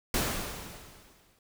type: noise with exponential decay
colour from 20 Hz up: pink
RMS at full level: -27 dBFS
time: 0.14-1.39 s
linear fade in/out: 2 ms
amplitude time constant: 270 ms
effects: none